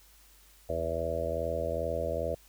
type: harmonic tone with a mistuned harmonic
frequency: 82.41 Hz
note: E2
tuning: in tune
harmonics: 1 / 2 / 3 / 4 / 5 / 6 / 7 / 8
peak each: -37 / -44 / -45 / -43 / -42 / -35 / -34 / -36 dBFS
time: 0.69-2.35 s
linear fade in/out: 5 ms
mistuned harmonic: 1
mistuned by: -86 cents
effects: added 50 Hz sine -60 dBFS peak until 2.48 s + white hiss -60 dBFS RMS until 2.48 s